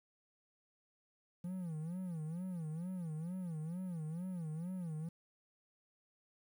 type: tone with vibrato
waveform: triangle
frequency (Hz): 169.8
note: F3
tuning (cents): -48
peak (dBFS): -37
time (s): 1.44-5.09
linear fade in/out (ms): 5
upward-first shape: sine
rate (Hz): 2.2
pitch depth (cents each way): 170
effects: 11-bit